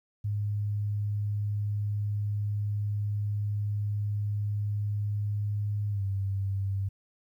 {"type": "tone with pitch glide", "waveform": "sine", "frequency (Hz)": [103.5, 97.97], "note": ["G#2", "G2"], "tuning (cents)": [-5, -1], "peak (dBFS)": -27, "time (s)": [0.24, 6.89], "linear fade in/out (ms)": 10, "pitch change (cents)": -96, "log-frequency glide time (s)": [5.9, 6.03], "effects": ["11-bit"]}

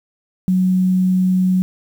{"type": "tone with quantisation", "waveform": "sine", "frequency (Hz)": 185, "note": "F#3", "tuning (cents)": 0, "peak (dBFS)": -12, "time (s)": [0.48, 1.62], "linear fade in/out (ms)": 0, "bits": 7, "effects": []}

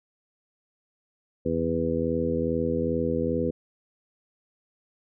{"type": "harmonic tone with a mistuned harmonic", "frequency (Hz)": 82.41, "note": "E2", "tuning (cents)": 0, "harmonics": [1, 2, 3, 4, 5, 6], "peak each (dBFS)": [-34, -32, -29, -32, -31, -28], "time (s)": [1.45, 3.51], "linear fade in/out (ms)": 10, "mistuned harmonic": 1, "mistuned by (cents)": 37, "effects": []}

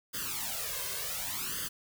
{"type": "noise with flanger", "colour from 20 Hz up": "white", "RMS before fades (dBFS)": -36, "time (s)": [0.13, 1.69], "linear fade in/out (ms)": 20, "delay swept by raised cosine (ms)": [0.62, 1.92], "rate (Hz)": 0.68, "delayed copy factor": 0.9, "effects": []}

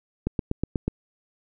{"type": "click train", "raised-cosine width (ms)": 3, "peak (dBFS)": -11, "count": 6, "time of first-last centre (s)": [0.27, 0.88], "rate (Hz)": 8.2, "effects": []}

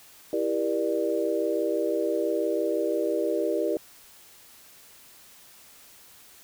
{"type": "chord", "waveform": "sine", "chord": "E half-diminished seventh", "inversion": "none", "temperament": "just", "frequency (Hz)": [329.6, 395.6, 474.7, 593.3], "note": ["E4", "G4", "Bb4", "D5"], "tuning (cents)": [0, 16, 31, 18], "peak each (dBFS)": -29, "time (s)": [0.33, 3.77], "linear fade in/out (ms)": 2, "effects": ["white hiss -52 dBFS RMS until 6.43 s"]}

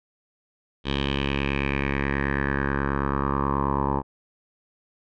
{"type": "tone with low-pass filter sweep", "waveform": "10% pulse", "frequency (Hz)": 69.3, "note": "C#2", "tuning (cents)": 0, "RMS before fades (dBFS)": -25, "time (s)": [0.84, 4.03], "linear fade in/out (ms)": 50, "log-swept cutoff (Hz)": [3400, 890], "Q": 4.7, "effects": []}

